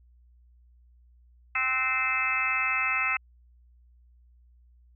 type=harmonic tone with a mistuned harmonic; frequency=260.9 Hz; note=C4; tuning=5 cents flat; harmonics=3 / 4 / 5 / 6 / 7 / 8 / 9 / 10; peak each=-40 / -39 / -31 / -37 / -37 / -29 / -38 / -28 dBFS; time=1.55-3.17 s; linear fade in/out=5 ms; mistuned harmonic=6; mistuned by=-51 cents; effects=added 60 Hz sine -55 dBFS peak until 4.95 s